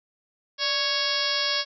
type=harmonic tone with a mistuned harmonic; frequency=554.4 Hz; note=C#5; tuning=in tune; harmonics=1 / 2 / 3 / 4 / 5 / 6 / 7 / 8 / 9 / 10; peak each=-34 / -34 / -32 / -34 / -35 / -30 / -34 / -30 / -30 / -32 dBFS; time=0.58-1.65 s; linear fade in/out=50 ms; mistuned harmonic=1; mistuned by=+93 cents; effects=none